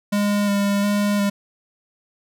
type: tone with vibrato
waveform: square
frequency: 203.1 Hz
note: G#3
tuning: 38 cents flat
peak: -18 dBFS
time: 0.12-1.3 s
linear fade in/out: 10 ms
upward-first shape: square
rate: 1.4 Hz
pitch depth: 15 cents each way
effects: none